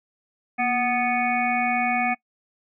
harmonic tone with a mistuned harmonic, 246.9 Hz, B3, in tune, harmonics 1 / 3 / 5 / 7 / 9 / 10, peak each -28 / -23 / -33 / -32 / -26 / -30 dBFS, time 0.58-2.15 s, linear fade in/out 20 ms, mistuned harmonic 1, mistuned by -66 cents, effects noise-tail reverb RT60 0.1 s tail -23 dB re dry

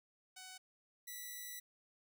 5% pulse tone pair in turn, 748 / 1965.5 Hz, F#5 / B6, +19 / -9 cents, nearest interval octave + perfect fourth, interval 1672 cents, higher second, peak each -39 / -35 dBFS, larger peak second, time 0.36-0.58 / 1.07-1.6 s, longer second, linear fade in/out 10 ms, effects none

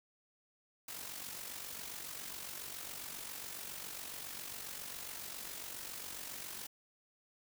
white noise with amplitude modulation, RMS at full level -43 dBFS, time 0.88-6.67 s, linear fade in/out 5 ms, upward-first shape sine, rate 47.3 Hz, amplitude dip 55%, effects none

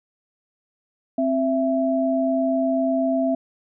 sine tone pair together, 263.7 / 664.5 Hz, C4 / E5, +14 / +14 cents, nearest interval octave + major third, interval 1600 cents, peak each -21 dBFS, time 1.18-3.35 s, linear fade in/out 5 ms, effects none

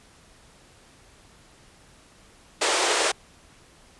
pink band-pass noise, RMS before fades -23 dBFS, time 2.61-3.12 s, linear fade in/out 10 ms, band 360 to 9400 Hz, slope 48 dB/octave, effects pink hiss -54 dBFS RMS until 3.99 s + resampled to 24000 Hz

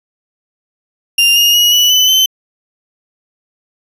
35% pulse tone with pitch steps, 2794 / 2846 / 2899 / 2953 / 3008 / 3065 Hz, F7 / F7 / F#7 / F#7 / F#7 / G7, 0 / +32 / -36 / -4 / +28 / -40 cents, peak -5 dBFS, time 1.18-2.26 s, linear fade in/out 5 ms, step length 180 ms, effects resampled to 32000 Hz

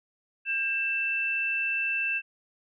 sine tone pair together, 1601 / 2663 Hz, G6 / E7, +36 / +17 cents, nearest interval major sixth, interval 881 cents, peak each -33 / -26 dBFS, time 0.45-2.22 s, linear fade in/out 50 ms, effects none

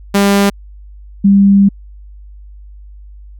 sawtooth / sine tone pair in turn, 199.9 / 198.52 Hz, G3 / G3, +34 / +22 cents, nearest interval unison, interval 12 cents, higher first, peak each -4 dBFS, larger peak neither, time 0.14-0.5 / 1.24-1.69 s, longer second, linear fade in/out 10 ms, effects added 50 Hz sine -32 dBFS peak until 3.39 s

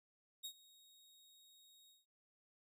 sawtooth tone with ADSR envelope, 3759 Hz, A#7, 14 cents sharp, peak -40 dBFS, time 0.43-2.06 s, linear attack 20 ms, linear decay 76 ms, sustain -21 dB, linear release 170 ms, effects none

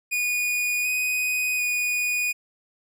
45% pulse tone with pitch steps, 2458 / 2494 / 2465 Hz, D#7 / D#7 / D#7, -22 / +3 / -17 cents, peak -22 dBFS, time 0.11-2.33 s, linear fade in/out 20 ms, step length 740 ms, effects none

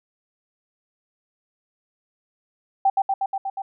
sine tone with echo, 780 Hz, G5, 9 cents flat, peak -14 dBFS, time 2.85-2.9 s, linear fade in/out 5 ms, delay 120 ms, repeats 6, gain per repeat -2 dB, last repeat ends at 3.62 s, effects none

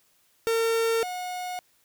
45% pulse tone pair in turn, 455.2 / 725.7 Hz, A#4 / F#5, -41 / -34 cents, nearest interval minor sixth, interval 807 cents, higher second, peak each -22 / -31 dBFS, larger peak first, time 0.47-1.03 / 1.03-1.59 s, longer neither, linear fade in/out 0 ms, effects white hiss -65 dBFS RMS until 1.84 s

